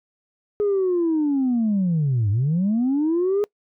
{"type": "linear two-way sweep", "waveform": "sine", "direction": "down then up", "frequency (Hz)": [419.7, 97, 419.7], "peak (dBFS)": -16, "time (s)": [0.6, 3.44], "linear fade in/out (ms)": 0, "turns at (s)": 2.3, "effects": ["noise-tail reverb RT60 0.1 s tail -26 dB re dry", "tanh soft clip ceiling -15 dBFS"]}